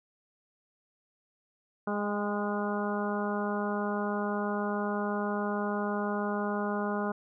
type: harmonic tone with a mistuned harmonic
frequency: 206.2 Hz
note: G#3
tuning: 12 cents flat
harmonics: 1 / 2 / 3 / 4 / 5 / 6 / 7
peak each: -32 / -35 / -37 / -38 / -39 / -40 / -40 dBFS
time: 1.87-7.12 s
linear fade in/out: 5 ms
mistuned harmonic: 4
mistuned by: -17 cents
effects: none